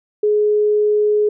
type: tone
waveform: sine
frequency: 420.2 Hz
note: G#4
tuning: 20 cents sharp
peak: -12 dBFS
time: 0.23-1.29 s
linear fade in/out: 5 ms
effects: none